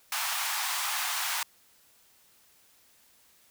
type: high-pass noise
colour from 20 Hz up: pink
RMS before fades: -31 dBFS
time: 0.12-1.43 s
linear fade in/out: 2 ms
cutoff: 790 Hz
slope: 48 dB/octave
effects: white hiss -62 dBFS RMS until 3.5 s